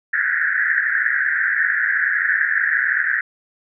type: band-pass noise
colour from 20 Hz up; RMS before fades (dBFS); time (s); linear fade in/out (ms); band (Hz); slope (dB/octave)
white; -19; 0.13-3.21; 5; 1500 to 1900; 96
effects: none